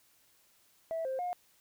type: tone with pitch steps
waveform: sine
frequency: 654 / 526 / 715 Hz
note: E5 / C5 / F5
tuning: -14 / +9 / +41 cents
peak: -31 dBFS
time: 0.91-1.33 s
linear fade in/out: 0 ms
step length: 140 ms
effects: tanh soft clip ceiling -29 dBFS + white hiss -67 dBFS RMS until 1.6 s